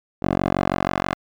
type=tone with band-pass filter sweep; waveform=10% pulse; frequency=46.22 Hz; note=F#1; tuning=1 cent flat; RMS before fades=-22 dBFS; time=0.22-1.15 s; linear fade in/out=10 ms; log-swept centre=450 to 1200 Hz; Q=0.81; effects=none